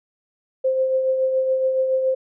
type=tone with tremolo; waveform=sine; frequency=523.3 Hz; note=C5; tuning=in tune; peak=-15 dBFS; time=0.64-2.15 s; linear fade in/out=10 ms; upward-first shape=triangle; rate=7.1 Hz; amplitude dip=45%; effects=none